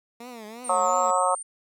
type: tone with vibrato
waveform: 15% pulse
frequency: 230 Hz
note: A#3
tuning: 23 cents flat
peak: -32 dBFS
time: 0.2-1.11 s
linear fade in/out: 5 ms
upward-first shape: triangle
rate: 2.9 Hz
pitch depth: 180 cents each way
type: linear two-way sweep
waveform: sine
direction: down then up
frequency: 8980 to 7040 to 8980 Hz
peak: -33 dBFS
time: 0.64-1.43 s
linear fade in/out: 10 ms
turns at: 0.9 s
type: harmonic tone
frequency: 182.3 Hz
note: F#3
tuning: 25 cents flat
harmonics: 3 / 4 / 5 / 6 / 7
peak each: -26 / -26 / -26 / -26 / -26 dBFS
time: 0.69-1.35 s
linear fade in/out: 5 ms
effects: none